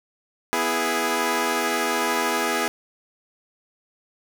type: chord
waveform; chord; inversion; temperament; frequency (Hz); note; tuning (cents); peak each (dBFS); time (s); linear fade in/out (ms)
10% pulse; E major; second; equal; 246.9 / 329.6 / 415.3; B3 / E4 / G#4; 0 / 0 / 0; -19 / -18 / -16; 0.53-2.68; 0
effects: none